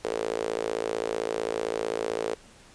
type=tone with high-pass filter; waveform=sawtooth; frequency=55.6 Hz; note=A1; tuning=19 cents sharp; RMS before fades=-30 dBFS; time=0.04-2.35 s; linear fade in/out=5 ms; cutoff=450 Hz; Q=4.7; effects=pink hiss -53 dBFS RMS until 2.74 s + resampled to 22050 Hz